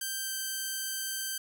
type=tone with pitch glide; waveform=5% pulse; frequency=1568 to 1559 Hz; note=G6 to G6; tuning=0 to -10 cents; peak=-22 dBFS; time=0.01-1.38 s; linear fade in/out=5 ms; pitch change=-10 cents; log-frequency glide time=0.22-0.31 s; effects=none